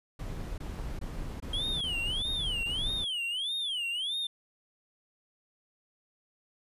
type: noise bursts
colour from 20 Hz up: brown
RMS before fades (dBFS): -37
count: 7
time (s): 0.19-3.046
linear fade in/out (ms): 5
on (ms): 390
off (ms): 21
type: clicks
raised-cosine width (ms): 1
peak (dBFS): -30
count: 2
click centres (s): 0.79 / 0.799
type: tone with vibrato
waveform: triangle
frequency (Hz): 3187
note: G7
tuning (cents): +28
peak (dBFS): -29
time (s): 1.53-4.27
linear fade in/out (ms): 5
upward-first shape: sine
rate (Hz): 1.6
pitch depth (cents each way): 260
effects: resampled to 32000 Hz